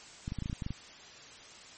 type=clicks; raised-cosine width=5 ms; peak=-23 dBFS; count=10; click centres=0.279 / 0.321 / 0.387 / 0.423 / 0.459 / 0.498 / 0.529 / 0.622 / 0.664 / 0.706 s; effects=white hiss -51 dBFS RMS until 1.77 s + MP3 32 kbps